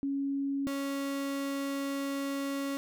sine / 35% pulse tone pair in turn, 277.2 / 277.2 Hz, C#4 / C#4, 0 / 0 cents, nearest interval unison, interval 0 cents, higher neither, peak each -29 / -30 dBFS, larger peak first, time 0.03-0.67 / 0.67-2.77 s, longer second, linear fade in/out 0 ms, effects none

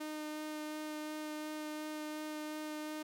sawtooth tone with vibrato, 305.7 Hz, D#4, 30 cents flat, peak -36 dBFS, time 0-3.03 s, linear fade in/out 10 ms, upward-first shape sine, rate 2.8 Hz, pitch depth 9 cents each way, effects none

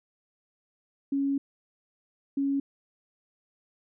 sine tone bursts at uneven times, 277.2 Hz, C#4, in tune, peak -24 dBFS, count 2, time 1.12-1.38 / 2.37-2.6 s, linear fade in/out 5 ms, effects none

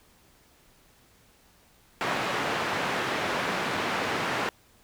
white band-pass noise, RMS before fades -29 dBFS, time 2.01-4.49 s, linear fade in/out 0 ms, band 140 to 1800 Hz, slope 12 dB/octave, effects pink hiss -60 dBFS RMS until 4.83 s

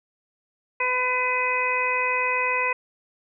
harmonic tone, 503 Hz, B4, 32 cents sharp, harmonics 1 / 2 / 3 / 4 / 5, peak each -30 / -26 / -35 / -27 / -25 dBFS, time 0.8-2.73 s, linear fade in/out 5 ms, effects none

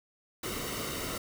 pink noise with comb filter, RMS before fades -36 dBFS, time 0.43-1.18 s, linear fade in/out 5 ms, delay 1.2 ms, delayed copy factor -0.6, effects none

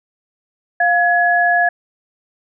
sine tone pair together, 702 / 1688.1 Hz, F5 / G#6, +9 / +28 cents, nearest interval octave + minor third, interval 1519 cents, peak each -14 dBFS, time 0.8-1.69 s, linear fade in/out 5 ms, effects none

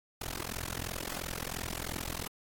pink noise with amplitude modulation, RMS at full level -34 dBFS, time 0.21-2.28 s, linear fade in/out 5 ms, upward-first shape sine, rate 42.9 Hz, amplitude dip 100%, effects AAC 64 kbps

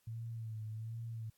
sine tone with vibrato, 112 Hz, A2, 31 cents sharp, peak -40 dBFS, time 0.07-1.3 s, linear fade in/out 5 ms, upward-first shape sine, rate 1.3 Hz, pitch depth 53 cents each way, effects white hiss -75 dBFS RMS until 1.37 s + AAC 64 kbps

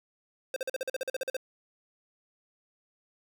square tone bursts, 523.3 Hz, C5, in tune, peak -30 dBFS, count 13, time 0.54-1.367 s, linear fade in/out 2 ms, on 23 ms, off 44 ms, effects none

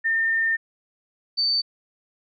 sine tone pair in turn, 1811 / 4563 Hz, A6 / C#8, +49 / +49 cents, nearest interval octave + major third, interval 1600 cents, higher second, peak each -19 dBFS, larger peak neither, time 0.04-0.57 / 1.37-1.62 s, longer first, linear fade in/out 20 ms, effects none

